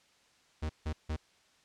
45% pulse tone bursts, 77.8 Hz, D#2, in tune, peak -32 dBFS, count 3, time 0.62-1.165 s, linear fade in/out 10 ms, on 75 ms, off 160 ms, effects white hiss -66 dBFS RMS until 1.64 s + low-pass 6000 Hz 12 dB/octave

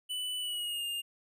square tone with pitch glide, 2983 to 2816 Hz, F#7 to F7, +13 to +14 cents, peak -34 dBFS, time 0.09-1.02 s, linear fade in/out 20 ms, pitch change -99 cents, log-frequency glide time 0.39-0.85 s, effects none

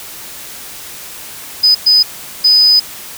sine tone bursts at uneven times, 5000 Hz, D#8, 8 cents sharp, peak -5 dBFS, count 3, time 1.63-1.75 / 1.86-2.03 / 2.44-2.8 s, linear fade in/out 10 ms, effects white hiss -30 dBFS RMS until 3.17 s

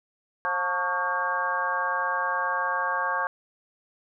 harmonic tone with a mistuned harmonic, 178.5 Hz, F3, 38 cents sharp, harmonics 3 / 4 / 5 / 6 / 7 / 8 / 9, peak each -35 / -35 / -31 / -28 / -39 / -38 / -29 dBFS, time 0.45-3.27 s, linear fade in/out 0 ms, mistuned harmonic 6, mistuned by +77 cents, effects none

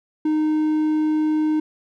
triangle tone, 308.5 Hz, D#4, 15 cents flat, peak -15 dBFS, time 0.25-1.6 s, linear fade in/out 5 ms, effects none

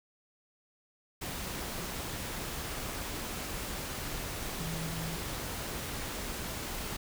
sine tone in noise, 162.9 Hz, E3, 20 cents flat, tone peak -37 dBFS, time 4.6-5.17 s, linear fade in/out 10 ms, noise pink, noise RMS -38 dBFS, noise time 1.21-6.97 s, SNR -2 dB, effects none

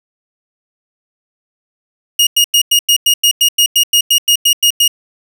sawtooth tone bursts, 2865 Hz, F7, 44 cents sharp, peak -4 dBFS, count 16, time 2.19-4.879 s, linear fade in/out 5 ms, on 79 ms, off 95 ms, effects none

